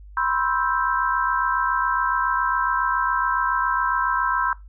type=chord; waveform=sine; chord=C major seventh; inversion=third; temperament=equal with one note detuned; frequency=987.8 / 1055 / 1318.5 / 1568 Hz; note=B5 / C6 / E6 / G6; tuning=0 / +14 / 0 / 0 cents; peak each=-25 dBFS; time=0.17-4.53 s; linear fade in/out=2 ms; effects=noise-tail reverb RT60 0.2 s tail -20 dB re dry + added 50 Hz sine -40 dBFS peak until 4.68 s